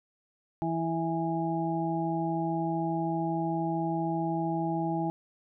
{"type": "harmonic tone", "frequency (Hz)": 164.81, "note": "E3", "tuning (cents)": 0, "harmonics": [1, 2, 4, 5], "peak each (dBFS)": [-32, -31, -37, -33], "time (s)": [0.62, 5.1], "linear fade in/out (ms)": 0, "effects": []}